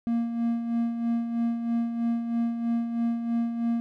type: tone with tremolo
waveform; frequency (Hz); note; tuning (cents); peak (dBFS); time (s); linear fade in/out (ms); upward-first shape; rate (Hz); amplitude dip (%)
triangle; 233.1; A#3; 0; -20; 0.07-3.8; 0; sine; 3.1; 55
effects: none